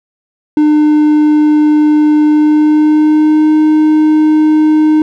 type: tone with pitch glide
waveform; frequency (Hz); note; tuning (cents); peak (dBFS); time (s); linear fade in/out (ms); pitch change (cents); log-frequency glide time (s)
triangle; 301.8 to 308.3; D4 to D#4; +47 to -16; -3; 0.57-5.02; 2; +37; 2.27-3.53
effects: none